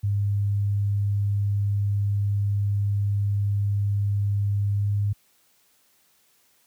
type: tone with pitch glide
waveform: sine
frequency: 101.3 to 102.06 Hz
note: G#2 to G#2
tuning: -43 to -30 cents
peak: -20 dBFS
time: 0.03-5.13 s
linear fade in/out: 10 ms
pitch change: +13 cents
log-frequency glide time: 4.73-4.9 s
effects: white hiss -63 dBFS RMS until 6.66 s + high-pass 60 Hz 12 dB/octave